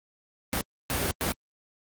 pink noise bursts at uneven times, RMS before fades -27 dBFS, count 3, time 0.53-0.61 / 0.9-1.11 / 1.21-1.32 s, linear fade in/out 0 ms, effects high-pass 60 Hz 12 dB/octave + Opus 32 kbps

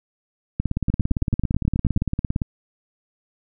two click trains, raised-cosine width 5 ms, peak -9 / -9 dBFS, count 33 / 11, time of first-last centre 0.6-2.418 / 0.9-1.974 s, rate 17.6 / 9.31 Hz, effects none

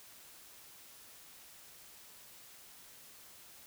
silence, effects white hiss -56 dBFS RMS until 3.66 s

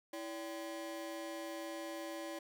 35% pulse ring-modulated tone, 451 Hz, A4, 43 cents sharp, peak -37 dBFS, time 0.13-2.39 s, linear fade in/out 5 ms, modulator 123 Hz, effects none

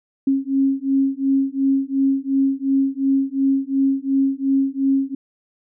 sine beating tone pair, 270 / 272.8 Hz, C#4 / C#4, -45 / -28 cents, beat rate 2.8 Hz, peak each -19 dBFS, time 0.27-5.15 s, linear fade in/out 5 ms, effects none

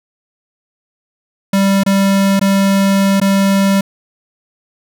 square tone with dropouts, 196 Hz, G3, in tune, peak -10 dBFS, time 1.53-3.81 s, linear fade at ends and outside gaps 5 ms, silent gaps 1.835-1.862 / 2.395-2.412 / 3.201-3.214 s, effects none

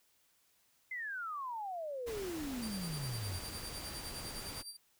sine exponential sweep, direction down, 2093 to 86.1 Hz, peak -38 dBFS, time 0.91-3.39 s, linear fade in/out 5 ms
pink noise, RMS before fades -46 dBFS, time 2.06-4.63 s, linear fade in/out 20 ms
25% pulse tone with tremolo, 4699 Hz, D8, in tune, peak -38 dBFS, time 2.62-4.77 s, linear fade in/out 10 ms, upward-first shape sine, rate 9.8 Hz, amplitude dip 70%
effects white hiss -72 dBFS RMS until 4.99 s

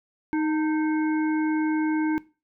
harmonic tone with a mistuned harmonic, 311.1 Hz, D#4, in tune, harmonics 1 / 3 / 5 / 7, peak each -22 / -32 / -36 / -39 dBFS, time 0.33-2.18 s, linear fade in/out 0 ms, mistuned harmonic 3, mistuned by -54 cents, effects noise-tail reverb RT60 0.3 s tail -19 dB re dry

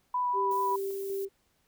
sine tone with vibrato, 987.8 Hz, B5, in tune, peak -26 dBFS, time 0.14-0.76 s, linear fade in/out 5 ms, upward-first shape sine, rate 4.8 Hz, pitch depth 12 cents each way
sine tone with tremolo, 392 Hz, G4, in tune, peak -30 dBFS, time 0.33-1.29 s, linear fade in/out 50 ms, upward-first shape square, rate 2.6 Hz, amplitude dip 25%
violet noise, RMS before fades -46 dBFS, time 0.51-1.25 s, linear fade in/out 2 ms
effects pink hiss -71 dBFS RMS until 1.67 s

